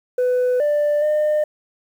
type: tone with pitch steps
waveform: sine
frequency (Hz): 499.1 / 590 / 605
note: B4 / D5 / D#5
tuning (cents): +18 / +8 / -49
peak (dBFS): -13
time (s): 0.18-1.44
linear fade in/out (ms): 5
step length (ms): 420
effects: tanh soft clip ceiling -14 dBFS + 8-bit